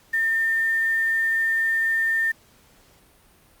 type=tone with quantisation; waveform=sine; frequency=1806 Hz; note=A6; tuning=45 cents sharp; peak=-19 dBFS; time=0.13-2.32 s; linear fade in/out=10 ms; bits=7; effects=pink hiss -56 dBFS RMS until 3.6 s + Opus 48 kbps